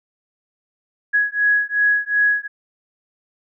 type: beating tone pair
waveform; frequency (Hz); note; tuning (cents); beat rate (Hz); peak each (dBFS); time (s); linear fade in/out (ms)
sine; 1669 / 1671.7; G#6 / G#6; +8 / +11; 2.7; -18; 1.13-2.48; 20
effects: none